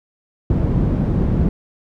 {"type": "low-pass noise", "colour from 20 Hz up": "white", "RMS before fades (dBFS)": -17, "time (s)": [0.5, 1.49], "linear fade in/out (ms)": 2, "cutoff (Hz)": 180, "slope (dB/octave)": 12, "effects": []}